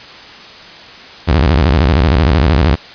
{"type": "tone with vibrato", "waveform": "sawtooth", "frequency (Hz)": 72.8, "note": "D2", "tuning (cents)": -15, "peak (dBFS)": -4, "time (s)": [1.27, 2.76], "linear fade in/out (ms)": 20, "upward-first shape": "square", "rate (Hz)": 13, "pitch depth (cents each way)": 270, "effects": ["white hiss -34 dBFS RMS until 2.94 s", "resampled to 11025 Hz"]}